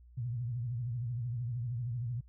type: tone with vibrato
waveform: sine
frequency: 120 Hz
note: B2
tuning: 49 cents flat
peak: -33 dBFS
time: 0.17-2.21 s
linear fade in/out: 10 ms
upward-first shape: triangle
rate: 13 Hz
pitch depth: 140 cents each way
effects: added 60 Hz sine -54 dBFS peak until 2.28 s